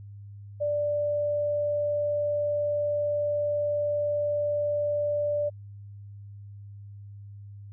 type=tone; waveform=sine; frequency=587.3 Hz; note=D5; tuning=in tune; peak=-24 dBFS; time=0.6-5.5 s; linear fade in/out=20 ms; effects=added 101 Hz sine -41 dBFS peak until 7.72 s